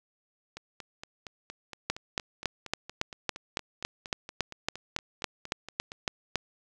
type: two click trains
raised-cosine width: 0.2 ms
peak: -23 / -10 dBFS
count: 24 / 17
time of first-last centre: 0.57-5.919 / 1.9-6.357 s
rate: 4.3 / 3.59 Hz
effects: none